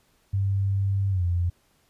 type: tone with pitch glide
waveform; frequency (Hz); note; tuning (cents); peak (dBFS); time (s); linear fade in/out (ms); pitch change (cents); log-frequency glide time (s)
sine; 98.2 to 87.49; G2 to F2; +4 to +4; -21; 0.33-1.5; 10; -200; 1.1-1.24
effects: pink hiss -65 dBFS RMS until 1.89 s + resampled to 32000 Hz